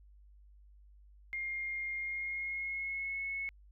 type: tone with pitch glide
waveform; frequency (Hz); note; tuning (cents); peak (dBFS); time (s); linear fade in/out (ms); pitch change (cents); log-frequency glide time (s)
sine; 2123 to 2194; C7 to C#7; +25 to -18; -35; 1.33-3.49; 0; +57; 1.96-3.23
effects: added 50 Hz sine -56 dBFS peak until 3.71 s